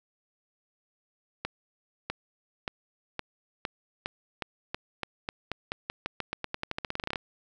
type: accelerating click train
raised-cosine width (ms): 0.3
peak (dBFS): -15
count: 30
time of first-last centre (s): 1.45-7.158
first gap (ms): 650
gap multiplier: 0.89
effects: none